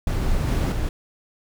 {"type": "noise with level steps", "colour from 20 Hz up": "brown", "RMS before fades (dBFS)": [-22, -20, -24], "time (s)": [0.07, 0.89], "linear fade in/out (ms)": 2, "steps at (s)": [0.47, 0.72], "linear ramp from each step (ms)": 2, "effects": []}